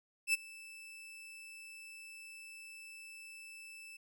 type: tone with ADSR envelope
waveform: 40% pulse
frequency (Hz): 2637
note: E7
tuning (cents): 0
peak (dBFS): -25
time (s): 0.27-3.97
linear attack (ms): 67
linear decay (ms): 20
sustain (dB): -23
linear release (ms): 8
effects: none